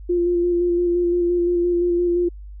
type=tone with vibrato; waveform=sine; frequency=349.2 Hz; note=F4; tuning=in tune; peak=-16 dBFS; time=0.09-2.29 s; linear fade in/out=10 ms; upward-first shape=square; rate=5.8 Hz; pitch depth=16 cents each way; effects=added 50 Hz sine -34 dBFS peak until 2.6 s